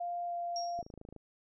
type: tone with pitch glide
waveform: sine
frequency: 698.5 to 693.3 Hz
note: F5 to F5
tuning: 0 to -13 cents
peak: -34 dBFS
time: 0-0.82 s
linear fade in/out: 10 ms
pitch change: -13 cents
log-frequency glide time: 0.26-0.34 s
type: tone with exponential decay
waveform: sine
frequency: 5588 Hz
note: F8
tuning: in tune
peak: -35 dBFS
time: 0.56-0.91 s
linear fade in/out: 2 ms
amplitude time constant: 74 ms
type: click train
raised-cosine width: 2 ms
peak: -35 dBFS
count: 11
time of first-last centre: 0.79-1.163 s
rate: 26.8 Hz
effects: none